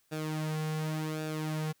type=tone with flanger; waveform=sawtooth; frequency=155.56 Hz; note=D#3; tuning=in tune; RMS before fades=-34 dBFS; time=0.11-1.73 s; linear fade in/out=20 ms; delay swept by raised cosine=0.96 to 3.36 ms; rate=0.89 Hz; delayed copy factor=-0.65; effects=white hiss -71 dBFS RMS until 1.8 s